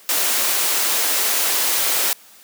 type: high-pass noise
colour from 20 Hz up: white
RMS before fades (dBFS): -19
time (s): 0.09-2.13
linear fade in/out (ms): 0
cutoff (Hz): 310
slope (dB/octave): 12
effects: white hiss -47 dBFS RMS until 2.43 s + high-pass 200 Hz 12 dB/octave